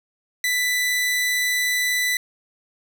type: tone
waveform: sawtooth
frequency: 1987 Hz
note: B6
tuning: 10 cents sharp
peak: -16 dBFS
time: 0.44-2.17 s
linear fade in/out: 2 ms
effects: none